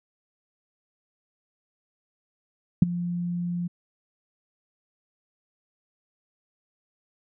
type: tone with ADSR envelope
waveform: sine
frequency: 174.61 Hz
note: F3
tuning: in tune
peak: -8 dBFS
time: 2.82-3.68 s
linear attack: 4 ms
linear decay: 16 ms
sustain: -18 dB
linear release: 14 ms
effects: none